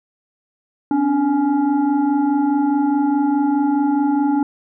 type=tone with frequency modulation; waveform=sine; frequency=288.9 Hz; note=D4; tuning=28 cents flat; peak=-14 dBFS; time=0.91-4.43 s; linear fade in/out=2 ms; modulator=553 Hz; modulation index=0.79; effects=none